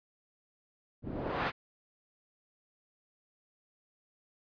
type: noise with low-pass filter sweep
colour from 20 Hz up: white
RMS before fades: -35 dBFS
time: 1.02-1.52 s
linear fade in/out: 50 ms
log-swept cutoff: 210 to 2100 Hz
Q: 0.99
effects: resampled to 11025 Hz